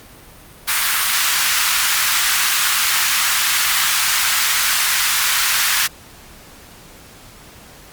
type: high-pass noise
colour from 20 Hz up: pink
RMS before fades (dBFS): -17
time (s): 0.67-5.88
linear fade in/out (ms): 20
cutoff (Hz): 1200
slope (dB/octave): 24
effects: pink hiss -42 dBFS RMS until 7.92 s + Opus 48 kbps